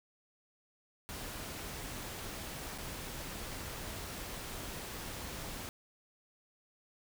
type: noise with dropouts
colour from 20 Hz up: pink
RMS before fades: -43 dBFS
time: 1.09-5.69 s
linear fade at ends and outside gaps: 0 ms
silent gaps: 2.779-2.784 s
effects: none